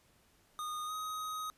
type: tone with pitch glide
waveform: square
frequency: 1230 to 1257.3 Hz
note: D#6 to D#6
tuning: -20 to +18 cents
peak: -38 dBFS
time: 0.59-1.5 s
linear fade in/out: 0 ms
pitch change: +38 cents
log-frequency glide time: 0.86-0.92 s
effects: pink hiss -68 dBFS RMS until 1.57 s + resampled to 32000 Hz